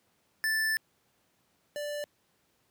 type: tone pair in turn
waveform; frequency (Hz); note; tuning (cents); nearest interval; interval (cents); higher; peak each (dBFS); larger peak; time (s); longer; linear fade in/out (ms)
square; 1760 / 587.3; A6 / D5; 0 / 0; octave + perfect fifth; 1900; first; -27 / -34; first; 0.44-0.77 / 1.76-2.04; first; 0
effects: pink hiss -71 dBFS RMS until 2.7 s + high-pass 100 Hz 12 dB/octave